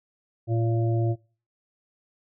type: harmonic tone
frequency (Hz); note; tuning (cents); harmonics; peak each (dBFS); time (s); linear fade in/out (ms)
114.7; A#2; -28; 1 / 3 / 5 / 6; -22 / -29 / -36 / -36; 0.47-1.16; 50
effects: noise-tail reverb RT60 0.4 s tail -23 dB re dry